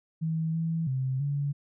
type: tone with pitch steps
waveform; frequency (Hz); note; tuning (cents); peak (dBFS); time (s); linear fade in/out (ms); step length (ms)
sine; 161 / 163.8 / 131.3 / 142.6; E3 / E3 / C3 / C#3; -41 / -11 / +6 / +49; -26; 0.21-1.53; 20; 330
effects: none

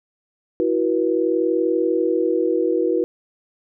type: chord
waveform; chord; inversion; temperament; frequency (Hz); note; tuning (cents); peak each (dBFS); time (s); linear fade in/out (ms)
sine; E suspended second; none; equal with one note detuned; 329.6 / 370 / 482; E4 / F#4 / B4; 0 / 0 / -42; -21; 0.6-3.04; 0
effects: none

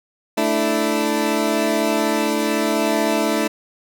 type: chord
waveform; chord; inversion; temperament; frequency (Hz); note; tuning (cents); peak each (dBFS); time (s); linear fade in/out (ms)
20% pulse; A suspended fourth; none; equal; 220 / 293.7 / 329.6; A3 / D4 / E4; 0 / 0 / 0; -17; 0.37-3.48; 10
effects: none

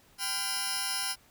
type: tone cluster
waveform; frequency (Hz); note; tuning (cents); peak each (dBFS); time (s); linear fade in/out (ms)
10% pulse; 785 / 1011 / 1402 / 5060 / 5440; G5 / B5 / F6 / D#8 / F8; +2 / +40 / +6 / +28 / -46; -30; 0.18-1.16; 50
effects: pink hiss -61 dBFS RMS until 1.3 s

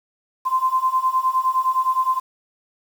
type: beating tone pair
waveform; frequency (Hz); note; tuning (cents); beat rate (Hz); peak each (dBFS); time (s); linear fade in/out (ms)
sine; 1032 / 1041.7; C6 / C6; -24 / -8; 9.7; -21 / -19; 0.45-2.2; 20
effects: 7-bit

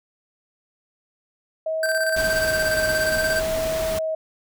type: tone with vibrato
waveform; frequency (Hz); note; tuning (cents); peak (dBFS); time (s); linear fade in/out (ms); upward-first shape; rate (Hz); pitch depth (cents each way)
sine; 636; D#5; +38; -22; 1.66-4.15; 5; sine; 0.62; 19
type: tone with tremolo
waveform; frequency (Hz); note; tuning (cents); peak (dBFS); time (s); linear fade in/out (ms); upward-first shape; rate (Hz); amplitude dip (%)
square; 1561; G6; -8; -21; 1.83-3.4; 2; square; 17; 50
type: noise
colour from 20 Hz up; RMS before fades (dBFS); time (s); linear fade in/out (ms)
pink; -30; 2.16-3.99; 5
effects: none

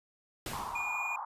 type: noise with exponential decay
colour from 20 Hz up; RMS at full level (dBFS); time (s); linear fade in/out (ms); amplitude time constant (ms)
pink; -37; 0.46-1.2; 2; 160
type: band-pass noise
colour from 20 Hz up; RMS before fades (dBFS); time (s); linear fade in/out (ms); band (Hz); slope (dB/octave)
white; -39; 0.53-1.25; 5; 830 to 1100; 48
type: tone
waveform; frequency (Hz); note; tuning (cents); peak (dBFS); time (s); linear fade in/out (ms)
triangle; 2436; D#7; -37; -32; 0.75-1.16; 5
effects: resampled to 32000 Hz

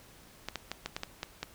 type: clicks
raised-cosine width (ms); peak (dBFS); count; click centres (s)
0.2; -17; 8; 0.486 / 0.557 / 0.716 / 0.86 / 0.965 / 1.034 / 1.231 / 1.43
effects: pink hiss -56 dBFS RMS until 1.54 s

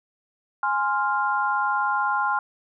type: chord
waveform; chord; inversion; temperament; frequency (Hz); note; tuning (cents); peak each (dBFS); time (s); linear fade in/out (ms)
sine; F minor; first; equal; 830.6 / 1046.5 / 1396.9; Ab5 / C6 / F6; 0 / 0 / 0; -25; 0.63-2.39; 2
effects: none

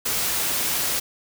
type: noise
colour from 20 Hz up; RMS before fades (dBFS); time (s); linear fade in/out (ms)
white; -24; 0.05-1; 10
effects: none

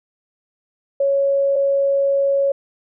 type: tone pair in turn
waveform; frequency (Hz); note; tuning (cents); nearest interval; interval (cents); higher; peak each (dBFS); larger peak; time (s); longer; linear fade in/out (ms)
sine; 554.4 / 554.4; C#5 / C#5; 0 / 0; unison; 0; neither; -14; neither; 1-1.56 / 1.56-2.52; second; 5
effects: none

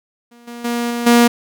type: tone with level steps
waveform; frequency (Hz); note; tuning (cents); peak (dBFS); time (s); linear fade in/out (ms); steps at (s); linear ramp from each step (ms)
sawtooth; 237.7; A#3; +34; -39 / -26 / -14 / -16 / -4; 0.31-1.28; 10; 0.47 / 0.64 / 0.9 / 1.06; 10
effects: none

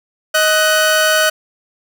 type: tone pair together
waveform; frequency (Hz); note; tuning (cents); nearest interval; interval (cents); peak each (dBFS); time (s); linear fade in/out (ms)
sawtooth; 627 / 1491.3; D#5 / F#6; +13 / +13; octave + minor third; 1500; -10; 0.34-1.3; 10
effects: none

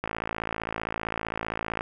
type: click train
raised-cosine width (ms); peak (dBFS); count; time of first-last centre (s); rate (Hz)
0.5; -14; 99; 0.04-1.809; 55.4
effects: none

